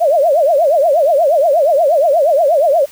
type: tone with vibrato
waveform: sine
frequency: 614 Hz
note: D#5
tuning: 23 cents flat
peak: -8 dBFS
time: 0-2.86 s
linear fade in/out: 20 ms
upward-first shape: triangle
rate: 8.4 Hz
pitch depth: 270 cents each way
effects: white hiss -41 dBFS RMS until 2.91 s